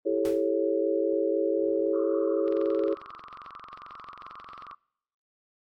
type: chord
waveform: sine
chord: A dominant seventh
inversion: second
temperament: just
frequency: 330 / 396 / 440 / 550 Hz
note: E4 / G4 / A4 / C#5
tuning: +2 / +18 / 0 / -14 cents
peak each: -29 dBFS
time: 0.05-2.95 s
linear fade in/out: 20 ms
type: noise with exponential decay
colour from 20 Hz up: pink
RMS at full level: -39 dBFS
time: 0.25-0.49 s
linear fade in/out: 1 ms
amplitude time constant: 52 ms
type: band-pass noise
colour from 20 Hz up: pink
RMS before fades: -46 dBFS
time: 1.93-4.75 s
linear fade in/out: 10 ms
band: 1100 to 1300 Hz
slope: 96 dB/octave
type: click train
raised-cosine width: 0.3 ms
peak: -30 dBFS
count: 51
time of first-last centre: 2.48-4.712 s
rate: 22.4 Hz
effects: noise-tail reverb RT60 0.8 s tail -26 dB re dry + AAC 64 kbps